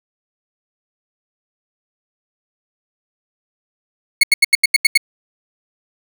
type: tone bursts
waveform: 30% pulse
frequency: 2194 Hz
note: C#7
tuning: 18 cents flat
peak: -4 dBFS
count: 8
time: 4.21-4.976 s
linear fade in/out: 5 ms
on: 24 ms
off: 82 ms
effects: none